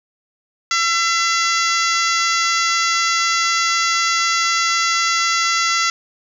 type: harmonic tone with a mistuned harmonic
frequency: 674 Hz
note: E5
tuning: 38 cents sharp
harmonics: 2 / 3 / 4 / 5 / 6 / 7 / 8 / 9 / 10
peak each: -19 / -21 / -27 / -27 / -28 / -25 / -28 / -26 / -28 dBFS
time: 0.71-5.9 s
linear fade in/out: 2 ms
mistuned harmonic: 4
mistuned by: +21 cents
effects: 8-bit